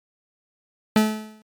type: tone with exponential decay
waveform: 40% pulse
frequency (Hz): 216.1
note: A3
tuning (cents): -31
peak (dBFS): -11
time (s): 0.96-1.42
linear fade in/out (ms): 2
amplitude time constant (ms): 100
effects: MP3 96 kbps